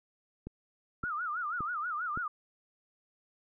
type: click train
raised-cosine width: 3 ms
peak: -27 dBFS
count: 4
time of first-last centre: 0.47-2.175 s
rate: 1.76 Hz
type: tone with vibrato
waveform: sine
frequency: 1318.5 Hz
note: E6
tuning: in tune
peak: -32 dBFS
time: 1.03-2.28 s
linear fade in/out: 5 ms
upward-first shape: sine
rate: 6.2 Hz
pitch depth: 190 cents each way
effects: none